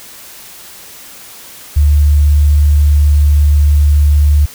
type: tone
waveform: sine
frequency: 73.42 Hz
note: D2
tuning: in tune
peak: -5 dBFS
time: 1.76-4.46 s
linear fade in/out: 10 ms
effects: white hiss -34 dBFS RMS until 4.54 s